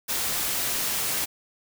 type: noise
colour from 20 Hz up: white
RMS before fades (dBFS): -27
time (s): 0.08-1.26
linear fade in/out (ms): 20
effects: none